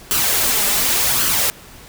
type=noise with flanger; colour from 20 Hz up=white; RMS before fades=-17 dBFS; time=0.11-1.5 s; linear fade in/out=0 ms; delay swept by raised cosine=0.65 to 4.95 ms; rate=0.88 Hz; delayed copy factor=+0.5; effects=pink hiss -41 dBFS RMS until 1.88 s